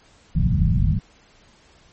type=low-pass noise; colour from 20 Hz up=white; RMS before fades=-18 dBFS; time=0.35-0.99 s; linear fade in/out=5 ms; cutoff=180 Hz; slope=48 dB/octave; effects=pink hiss -54 dBFS RMS until 1.92 s + MP3 32 kbps